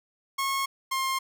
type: tone pair in turn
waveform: sawtooth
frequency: 1089 / 1062.9 Hz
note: C#6 / C6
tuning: -31 / +27 cents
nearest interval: unison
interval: 42 cents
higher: first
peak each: -22 dBFS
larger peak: neither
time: 0.38-0.66 / 0.91-1.19 s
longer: neither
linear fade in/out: 10 ms
effects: none